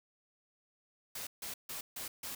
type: noise bursts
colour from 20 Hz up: white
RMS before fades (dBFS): -42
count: 5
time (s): 1.15-2.35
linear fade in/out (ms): 5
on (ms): 120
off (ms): 150
effects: none